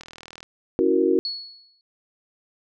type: click train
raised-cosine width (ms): 0.2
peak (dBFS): -22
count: 18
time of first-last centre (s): 0.01-0.43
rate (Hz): 40.5
type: chord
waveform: sine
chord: F# dominant seventh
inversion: second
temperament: equal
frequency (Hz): 277.2 / 329.6 / 370 / 466.2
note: C#4 / E4 / F#4 / A#4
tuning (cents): 0 / 0 / 0 / 0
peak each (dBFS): -25 / -22 / -20 / -23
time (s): 0.79-1.19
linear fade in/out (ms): 0
type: tone with exponential decay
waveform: sine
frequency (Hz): 4378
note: C#8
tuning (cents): -22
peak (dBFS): -23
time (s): 1.25-1.81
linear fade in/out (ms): 1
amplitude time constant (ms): 120
effects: none